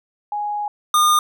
sine / square tone pair in turn, 830.6 / 1215.7 Hz, G#5 / D#6, 0 / -41 cents, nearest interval perfect fifth, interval 659 cents, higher second, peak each -21 / -13 dBFS, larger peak second, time 0.32-0.68 / 0.94-1.19 s, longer first, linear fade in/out 2 ms, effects none

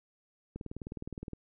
click train, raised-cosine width 3 ms, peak -27 dBFS, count 16, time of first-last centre 0.56-1.333 s, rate 19.4 Hz, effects none

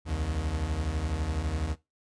40% pulse beating tone pair, 66.8 / 78.8 Hz, C2 / D#2, +36 / +23 cents, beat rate 12 Hz, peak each -33 / -29 dBFS, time 0.05-1.76 s, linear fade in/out 50 ms, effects noise-tail reverb RT60 0.2 s tail -18 dB re dry + resampled to 22050 Hz

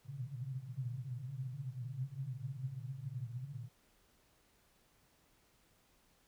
pink band-pass noise, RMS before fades -43 dBFS, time 0.04-3.69 s, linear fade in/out 50 ms, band 120 to 140 Hz, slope 96 dB/octave, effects pink hiss -71 dBFS RMS until 6.27 s

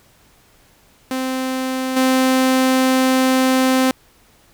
sawtooth tone with level steps, 260 Hz, C4, 11 cents flat, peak -16 / -9 dBFS, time 1.11-3.91 s, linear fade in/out 2 ms, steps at 1.96 s, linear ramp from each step 10 ms, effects pink hiss -53 dBFS RMS until 4.53 s

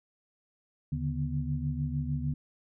sine tone cluster, 75.5 / 142.3 / 148.9 / 243.4 Hz, D2 / C#3 / D3 / B3, +48 / +46 / +24 / -25 cents, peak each -36 / -32 / -35 / -37 dBFS, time 0.92-2.34 s, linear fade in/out 5 ms, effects none

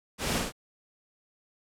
pink noise with echo, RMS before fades -31 dBFS, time 0.18-0.42 s, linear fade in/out 50 ms, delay 52 ms, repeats 2, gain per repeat -2 dB, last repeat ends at 0.524 s, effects low-pass 11000 Hz 12 dB/octave

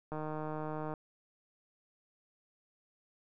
click train, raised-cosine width 1 ms, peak -26 dBFS, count 127, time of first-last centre 0.12-0.938 s, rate 154 Hz, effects none

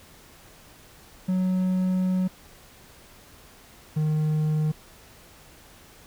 triangle tone pair in turn, 185 / 153.96 Hz, F#3 / D#3, 0 / -18 cents, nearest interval minor third, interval 318 cents, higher first, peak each -19 dBFS, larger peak neither, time 1.28-2.28 / 3.96-4.72 s, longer first, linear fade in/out 10 ms, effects pink hiss -51 dBFS RMS until 6.06 s

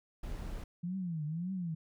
brown noise, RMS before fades -40 dBFS, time 0.23-0.64 s, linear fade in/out 5 ms
sine tone with vibrato, 168.8 Hz, E3, 41 cents sharp, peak -34 dBFS, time 0.83-1.75 s, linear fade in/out 10 ms, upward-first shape triangle, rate 1.8 Hz, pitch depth 240 cents each way
effects none

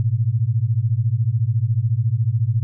sine beating tone pair, 107.1 / 121.1 Hz, A2 / B2, -46 / -34 cents, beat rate 14 Hz, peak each -19 dBFS, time 0-2.63 s, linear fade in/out 0 ms, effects none

